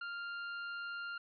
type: tone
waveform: 40% pulse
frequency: 1396.9 Hz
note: F6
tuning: in tune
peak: -39 dBFS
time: 0.01-1.18 s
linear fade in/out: 5 ms
effects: resampled to 11025 Hz